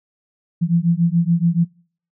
sine beating tone pair, 166.5 / 173.5 Hz, E3 / F3, +18 / -11 cents, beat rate 7 Hz, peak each -17 dBFS, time 0.61-1.65 s, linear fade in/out 20 ms, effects noise-tail reverb RT60 0.5 s tail -25 dB re dry

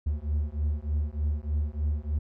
triangle beating tone pair, 72.8 / 76.1 Hz, D2 / D#2, -15 / -38 cents, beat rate 3.3 Hz, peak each -27 dBFS, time 0.06-2.19 s, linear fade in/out 10 ms, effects none

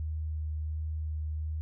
sine tone with vibrato, 77.5 Hz, D#2, 6 cents flat, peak -31 dBFS, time 0-1.61 s, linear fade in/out 0 ms, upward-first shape sine, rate 1.4 Hz, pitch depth 12 cents each way, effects none

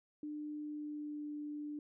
sine tone with pitch glide, 299.4 to 296.3 Hz, D4 to D4, +33 to +15 cents, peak -40 dBFS, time 0.23-1.79 s, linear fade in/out 2 ms, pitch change -18 cents, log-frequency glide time 0.58-1.32 s, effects none

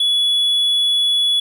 triangle tone, 3400 Hz, G#7, 40 cents sharp, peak -12 dBFS, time 0-1.4 s, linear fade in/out 5 ms, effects none

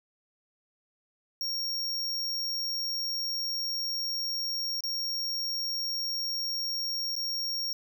square tone with dropouts, 5560 Hz, F8, 9 cents flat, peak -30 dBFS, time 1.41-7.73 s, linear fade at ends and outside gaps 1 ms, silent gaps 4.807-4.837 / 7.154-7.164 s, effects none

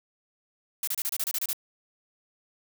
blue noise bursts, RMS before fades -29 dBFS, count 10, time 0.83-1.531 s, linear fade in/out 2 ms, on 44 ms, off 29 ms, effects none

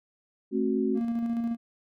sine chord, F# diminished, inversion first, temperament equal with one note detuned, 220 / 266.4 / 370 Hz, A3 / C4 / F#4, 0 / +31 / 0 cents, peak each -28 dBFS, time 0.51-1.01 s, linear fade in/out 50 ms
triangle tone with tremolo, 232.7 Hz, A#3, 3 cents flat, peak -23 dBFS, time 0.94-1.57 s, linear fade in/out 50 ms, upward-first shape square, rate 14 Hz, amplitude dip 30%
effects none

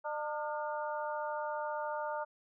harmonic tone with a mistuned harmonic, 301.2 Hz, D4, 44 cents sharp, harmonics 2 / 3 / 4 / 5, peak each -38 / -38 / -44 / -44 dBFS, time 0.04-2.25 s, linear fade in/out 20 ms, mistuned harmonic 5, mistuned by -94 cents, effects none

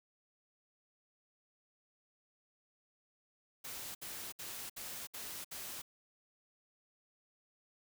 white noise bursts, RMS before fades -45 dBFS, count 6, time 3.64-5.82 s, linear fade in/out 10 ms, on 310 ms, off 64 ms, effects none

